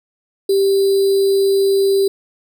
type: tone with sample-and-hold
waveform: sine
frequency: 392 Hz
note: G4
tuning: in tune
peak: -11 dBFS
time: 0.49-2.08 s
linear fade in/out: 5 ms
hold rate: 4410 Hz
effects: none